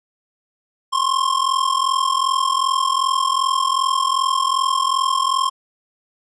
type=ring-modulated tone; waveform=square; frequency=1066 Hz; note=C6; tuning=32 cents sharp; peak=-14 dBFS; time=0.92-5.5 s; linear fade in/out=20 ms; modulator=21.3 Hz; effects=resampled to 22050 Hz